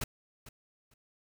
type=noise with echo; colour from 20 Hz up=pink; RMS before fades=-34 dBFS; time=0.01-0.04 s; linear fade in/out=5 ms; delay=450 ms; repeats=2; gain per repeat=-15 dB; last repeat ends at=0.94 s; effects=none